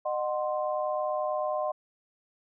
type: chord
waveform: sine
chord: C diminished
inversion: first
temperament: equal with one note detuned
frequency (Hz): 610.9 / 740 / 1046.5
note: Eb5 / Gb5 / C6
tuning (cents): -32 / 0 / 0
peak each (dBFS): -29 / -33 / -34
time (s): 0.05-1.72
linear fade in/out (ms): 10
effects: none